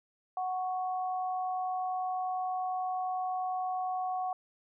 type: tone pair together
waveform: sine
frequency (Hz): 740 / 1108.7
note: F#5 / C#6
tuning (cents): 0 / 0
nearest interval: perfect fifth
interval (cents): 700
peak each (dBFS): -31 / -40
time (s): 0.37-4.33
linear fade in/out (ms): 2
effects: none

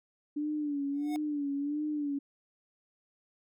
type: tone with vibrato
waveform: sine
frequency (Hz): 291.2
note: D4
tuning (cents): -15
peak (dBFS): -30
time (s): 0.36-2.19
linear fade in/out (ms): 10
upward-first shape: sine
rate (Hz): 1.5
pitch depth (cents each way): 69
type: tone with exponential growth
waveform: square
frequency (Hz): 730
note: F#5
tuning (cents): -24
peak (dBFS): -36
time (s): 0.93-1.16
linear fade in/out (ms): 0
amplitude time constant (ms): 48
effects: none

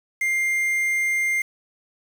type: tone with quantisation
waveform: triangle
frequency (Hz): 2100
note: C7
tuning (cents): +6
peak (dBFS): -18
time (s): 0.21-1.42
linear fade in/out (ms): 5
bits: 6
effects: none

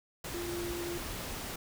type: tone in noise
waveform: sine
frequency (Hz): 346.5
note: F4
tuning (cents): -14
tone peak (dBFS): -36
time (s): 0.34-0.98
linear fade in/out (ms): 5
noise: pink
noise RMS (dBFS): -40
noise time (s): 0.24-1.56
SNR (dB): +1
effects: none

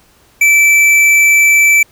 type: tone with tanh clipping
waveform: sine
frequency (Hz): 2322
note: D7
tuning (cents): -20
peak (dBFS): -7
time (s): 0.41-1.83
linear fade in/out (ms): 5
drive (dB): 12
effects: pink hiss -49 dBFS RMS until 1.91 s

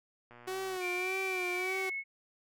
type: click train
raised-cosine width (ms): 0.5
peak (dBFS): -38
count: 56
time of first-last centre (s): 0.31-0.768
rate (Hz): 120
type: tone with vibrato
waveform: sawtooth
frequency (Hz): 370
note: F#4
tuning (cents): 0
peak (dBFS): -31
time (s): 0.47-1.9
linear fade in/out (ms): 10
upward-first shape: sine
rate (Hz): 1.7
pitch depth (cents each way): 58
type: tone with pitch glide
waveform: sine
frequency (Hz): 2349 to 2192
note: D7 to C#7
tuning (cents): 0 to -20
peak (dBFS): -34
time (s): 0.8-2.04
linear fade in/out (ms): 50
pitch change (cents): -120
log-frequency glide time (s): 1.49-1.88
effects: none

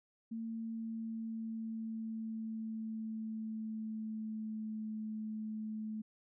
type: tone with pitch glide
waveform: sine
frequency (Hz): 226.2 to 216.7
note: A3 to A3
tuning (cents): +48 to -26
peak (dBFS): -38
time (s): 0.31-6.02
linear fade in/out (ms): 10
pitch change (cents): -74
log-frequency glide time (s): 0.45-4.93
effects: none

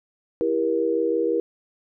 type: chord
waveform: sine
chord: E diminished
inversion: none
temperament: just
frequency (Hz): 329.6 / 395.6 / 474.7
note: E4 / G4 / Bb4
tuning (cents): 0 / +16 / +31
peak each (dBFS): -25 / -26 / -22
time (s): 0.41-1.4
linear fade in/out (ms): 0
effects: none

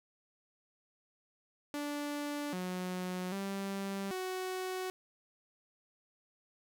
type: tone with pitch steps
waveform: sawtooth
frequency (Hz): 291.5 / 182.4 / 196.3 / 371.7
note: D4 / F#3 / G3 / F#4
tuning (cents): -13 / -24 / +3 / +8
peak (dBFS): -32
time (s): 1.74-4.9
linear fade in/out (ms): 0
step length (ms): 790
effects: none

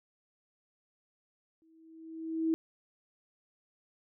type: tone with exponential growth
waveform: sine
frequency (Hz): 323.2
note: E4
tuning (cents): -34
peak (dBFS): -24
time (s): 1.62-2.54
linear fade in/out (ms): 0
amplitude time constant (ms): 200
effects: none

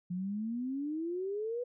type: exponential sweep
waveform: sine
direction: up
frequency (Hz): 174.61 to 498.4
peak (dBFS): -33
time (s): 0.1-1.64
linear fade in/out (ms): 10
effects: none

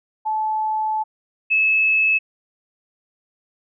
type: tone pair in turn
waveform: sine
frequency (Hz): 867 / 2598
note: A5 / E7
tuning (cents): -26 / -26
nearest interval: octave + perfect fifth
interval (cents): 1900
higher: second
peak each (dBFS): -19 / -14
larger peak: second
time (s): 0.25-1.04 / 1.5-2.19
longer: first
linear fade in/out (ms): 20
effects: none

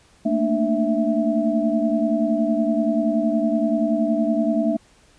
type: tone cluster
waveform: sine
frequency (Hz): 220.6 / 231.2 / 296.6 / 659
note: A3 / A#3 / D4 / E5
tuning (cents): +5 / -14 / +17 / -1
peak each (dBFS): -23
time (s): 0.25-4.77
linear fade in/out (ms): 10
effects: pink hiss -55 dBFS RMS until 5.18 s + resampled to 22050 Hz

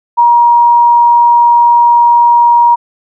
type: tone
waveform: sine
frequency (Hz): 949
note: A#5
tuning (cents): +31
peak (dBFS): -3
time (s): 0.17-2.76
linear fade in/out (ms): 20
effects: none

